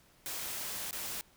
white noise with dropouts, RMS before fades -39 dBFS, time 0.26-1.21 s, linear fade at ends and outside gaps 0 ms, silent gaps 0.909-0.929 s, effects pink hiss -64 dBFS RMS until 1.36 s

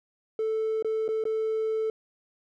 triangle tone with dropouts, 440 Hz, A4, in tune, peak -22 dBFS, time 0.39-1.9 s, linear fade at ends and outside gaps 2 ms, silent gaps 0.825-0.846 / 1.08-1.088 / 1.239-1.253 s, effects tanh soft clip ceiling -20 dBFS

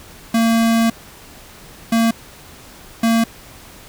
square tone bursts at uneven times, 228.1 Hz, A#3, 37 cents flat, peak -13 dBFS, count 3, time 0.34-0.9 / 1.92-2.11 / 3.03-3.24 s, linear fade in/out 5 ms, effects pink hiss -41 dBFS RMS until 3.88 s

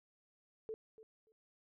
sine tone with echo, 440 Hz, A4, in tune, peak -40 dBFS, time 0.69-0.74 s, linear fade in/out 0 ms, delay 290 ms, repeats 2, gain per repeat -15 dB, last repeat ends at 1.32 s, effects none

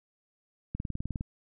click train, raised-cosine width 5 ms, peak -21 dBFS, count 10, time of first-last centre 0.75-1.209 s, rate 19.6 Hz, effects none

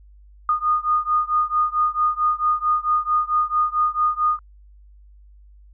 sine beating tone pair, 1226 / 1230.5 Hz, D#6 / D#6, -26 / -20 cents, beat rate 4.5 Hz, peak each -20 / -21 dBFS, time 0.49-4.39 s, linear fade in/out 2 ms, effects added 50 Hz sine -45 dBFS peak until 5.73 s

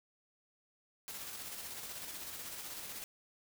white noise with tremolo, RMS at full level -44 dBFS, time 1.08-3.04 s, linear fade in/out 0 ms, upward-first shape square, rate 16 Hz, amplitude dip 30%, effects none

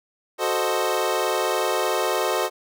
25% pulse chord, F# diminished seventh, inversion none, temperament equal, 370 / 440 / 523.3 / 622.3 Hz, F#4 / A4 / C5 / Eb5, 0 / 0 / 0 / 0 cents, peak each -23 dBFS, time 0.38-2.5 s, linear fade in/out 50 ms, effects none

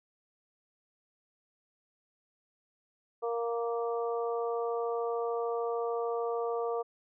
harmonic tone, 233.4 Hz, A#3, 2 cents sharp, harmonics 2 / 3 / 4 / 5, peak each -31 / -37 / -43 / -40 dBFS, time 3.22-6.83 s, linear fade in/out 20 ms, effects none

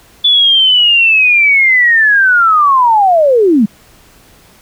sine linear sweep, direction down, 3471 to 192.4 Hz, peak -5 dBFS, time 0.24-3.66 s, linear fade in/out 10 ms, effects pink hiss -44 dBFS RMS until 4.61 s

